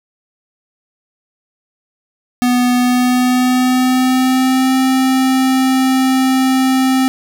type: tone with pitch glide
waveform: square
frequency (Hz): 246.9 to 261.6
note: B3 to C4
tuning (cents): 0 to 0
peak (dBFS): -11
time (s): 2.42-7.08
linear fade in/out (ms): 0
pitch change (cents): +100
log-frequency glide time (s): 2.76-4.75
effects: 8-bit